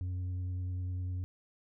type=tone with tanh clipping; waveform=triangle; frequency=91 Hz; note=F#2; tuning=28 cents flat; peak=-34 dBFS; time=0.01-1.24 s; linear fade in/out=0 ms; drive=8 dB; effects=none